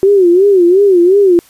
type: tone with vibrato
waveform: sine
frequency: 374.1 Hz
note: F#4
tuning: 19 cents sharp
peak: -4 dBFS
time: 0.03-1.39 s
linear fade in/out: 0 ms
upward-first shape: sine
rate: 2.8 Hz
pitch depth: 150 cents each way
effects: white hiss -45 dBFS RMS until 1.49 s + resampled to 32000 Hz